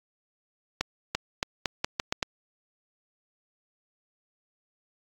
accelerating click train, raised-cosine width 0.2 ms, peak -8 dBFS, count 8, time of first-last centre 0.81-2.228 s, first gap 340 ms, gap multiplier 0.82, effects AAC 64 kbps

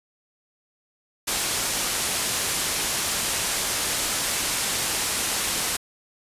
white low-pass noise, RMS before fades -26 dBFS, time 1.27-5.77 s, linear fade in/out 10 ms, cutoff 11000 Hz, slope 24 dB/octave, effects resampled to 32000 Hz

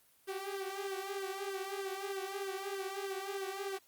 sawtooth tone with flanger, 390 Hz, G4, 9 cents flat, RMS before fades -40 dBFS, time 0.27-3.79 s, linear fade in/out 20 ms, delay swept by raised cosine 1.9 to 6.8 ms, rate 3.2 Hz, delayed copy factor +0.75, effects white hiss -67 dBFS RMS until 3.87 s + Opus 32 kbps

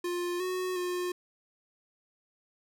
square tone with pitch steps, 352.1 / 368.2 / 357.9 Hz, F4 / F#4 / F4, +14 / -8 / +42 cents, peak -31 dBFS, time 0.04-1.12 s, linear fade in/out 5 ms, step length 360 ms, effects none

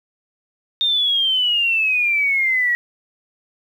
sine exponential sweep, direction down, 3671 to 1907 Hz, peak -15 dBFS, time 0.81-2.75 s, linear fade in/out 0 ms, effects 8-bit

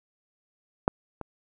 clicks, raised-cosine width 1 ms, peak -6 / -21 dBFS, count 2, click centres 0.879 / 1.213 s, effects none

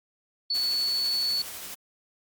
sine tone, 4435 Hz, C#8, in tune, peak -24 dBFS, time 0.5-1.42 s, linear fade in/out 5 ms
white noise with tremolo, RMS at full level -38 dBFS, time 0.54-1.75 s, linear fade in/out 10 ms, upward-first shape sine, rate 12 Hz, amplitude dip 25%
effects Opus 48 kbps

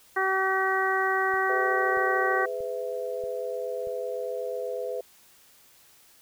harmonic tone, 381.7 Hz, G4, 46 cents flat, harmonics 1 / 2 / 3 / 4 / 5, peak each -29 / -29 / -29 / -29 / -29 dBFS, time 0.16-2.46 s, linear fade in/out 10 ms
click train, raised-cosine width 5 ms, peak -39 dBFS, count 5, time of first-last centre 1.34-3.872 s, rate 1.58 Hz
sine chord, E major, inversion first, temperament equal with one note detuned, 415.3 / 503.4 / 659.3 Hz, G#4 / B4 / E5, 0 / +33 / 0 cents, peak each -35 / -31 / -36 dBFS, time 1.49-5.01 s, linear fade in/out 5 ms
effects white hiss -57 dBFS RMS until 6.21 s

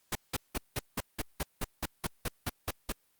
pink noise bursts, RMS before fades -32 dBFS, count 14, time 0.12-2.922 s, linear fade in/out 5 ms, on 33 ms, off 180 ms, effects white hiss -71 dBFS RMS until 3.19 s + Opus 48 kbps

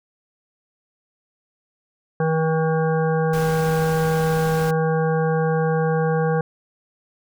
harmonic tone, 160 Hz, D#3, 49 cents sharp, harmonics 1 / 3 / 5 / 7 / 9 / 10, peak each -20 / -21 / -27 / -33 / -35 / -33 dBFS, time 2.2-6.41 s, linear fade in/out 2 ms
pink noise, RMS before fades -33 dBFS, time 3.33-4.71 s, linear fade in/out 5 ms
effects none

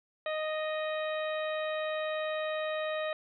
harmonic tone with a mistuned harmonic, 621 Hz, D#5, 3 cents flat, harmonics 1 / 2 / 3 / 4 / 5 / 6, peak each -32 / -40 / -40 / -44 / -49 / -46 dBFS, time 0.26-3.13 s, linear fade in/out 2 ms, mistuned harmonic 6, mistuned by +36 cents, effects none

